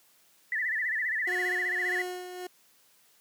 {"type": "tone with vibrato", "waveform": "sine", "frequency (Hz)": 1864.7, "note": "A#6", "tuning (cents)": 0, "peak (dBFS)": -27, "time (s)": [0.52, 2.02], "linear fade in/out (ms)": 2, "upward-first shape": "sine", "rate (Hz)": 15, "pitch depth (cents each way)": 140}
{"type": "tone with tremolo", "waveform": "30% pulse", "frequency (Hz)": 362.2, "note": "F#4", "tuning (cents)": -37, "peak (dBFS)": -30, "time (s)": [1.27, 2.47], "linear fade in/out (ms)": 5, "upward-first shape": "sine", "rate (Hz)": 1.7, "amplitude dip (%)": 55}
{"effects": ["white hiss -63 dBFS RMS until 3.2 s", "high-pass 150 Hz 12 dB/octave"]}